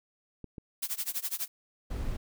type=clicks; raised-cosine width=3 ms; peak=-29 dBFS; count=2; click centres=0.443 / 0.582 s
type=noise with tremolo; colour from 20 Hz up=blue; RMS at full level=-31 dBFS; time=0.82-1.48 s; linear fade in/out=10 ms; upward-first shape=sine; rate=12 Hz; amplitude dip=95%
type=noise; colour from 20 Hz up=brown; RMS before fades=-33 dBFS; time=1.9-2.17 s; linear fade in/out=10 ms
effects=none